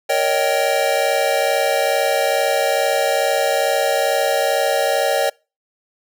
square chord, Eb dominant seventh, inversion second, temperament just, 466.7 / 560 / 622.3 / 777.8 Hz, Bb4 / Db5 / Eb5 / G5, +2 / +18 / 0 / -14 cents, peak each -25 / -20 / -22 / -22 dBFS, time 0.09-5.3 s, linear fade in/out 10 ms, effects noise-tail reverb RT60 0.3 s tail -26 dB re dry

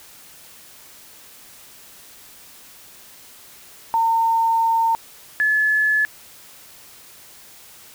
sine tone pair in turn, 910 / 1717.9 Hz, A#5 / A6, -42 / -42 cents, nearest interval major seventh, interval 1100 cents, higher second, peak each -15 dBFS, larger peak neither, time 3.94-4.95 / 5.4-6.05 s, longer first, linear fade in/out 0 ms, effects white hiss -45 dBFS RMS until 7.94 s

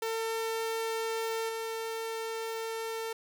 sawtooth tone with level steps, 450.4 Hz, A4, 40 cents sharp, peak -27 / -30 dBFS, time 0.02-3.13 s, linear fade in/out 5 ms, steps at 1.49 s, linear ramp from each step 2 ms, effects 11-bit

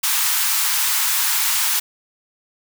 white high-pass noise, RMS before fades -19 dBFS, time 0.03-1.8 s, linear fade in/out 10 ms, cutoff 830 Hz, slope 96 dB/octave, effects none

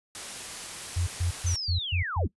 white noise, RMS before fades -38 dBFS, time 0.15-1.56 s, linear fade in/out 0 ms
sine tone bursts, 87.31 Hz, F2, in tune, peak -24 dBFS, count 6, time 0.96-2.27 s, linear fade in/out 10 ms, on 110 ms, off 130 ms
sine linear sweep, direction down, 6272 to 117.8 Hz, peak -30 dBFS, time 1.46-2.28 s, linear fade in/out 10 ms
effects noise-tail reverb RT60 0.1 s tail -21 dB re dry + resampled to 24000 Hz

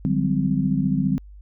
sine tone cluster, 149.3 / 183.7 / 198.5 / 259.2 Hz, D3 / F#3 / G3 / C4, +29 / -12 / +22 / -16 cents, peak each -24 dBFS, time 0.05-1.18 s, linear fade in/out 0 ms, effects added 50 Hz sine -40 dBFS peak until 1.41 s

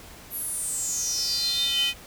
square tone with high-pass filter sweep, 277.2 Hz, C#4, in tune, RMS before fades -27 dBFS, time 0.3-1.94 s, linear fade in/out 50 ms, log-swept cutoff 12000 to 2700 Hz, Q 9.5, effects pink hiss -46 dBFS RMS until 2.06 s

